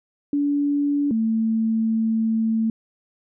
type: tone pair in turn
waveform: sine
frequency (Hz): 287.2 / 223.2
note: D4 / A3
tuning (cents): -39 / +25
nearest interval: major third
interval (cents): 436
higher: first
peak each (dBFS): -18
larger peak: neither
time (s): 0.33-1.11 / 1.11-2.7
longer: second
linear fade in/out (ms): 2
effects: none